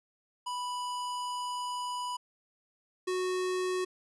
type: tone pair in turn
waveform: square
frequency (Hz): 987 / 368.2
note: B5 / F#4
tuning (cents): -1 / -8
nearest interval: octave + perfect fourth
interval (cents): 1707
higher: first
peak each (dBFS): -34 / -30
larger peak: second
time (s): 0.46-2.17 / 3.07-3.85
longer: first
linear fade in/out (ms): 10
effects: resampled to 24000 Hz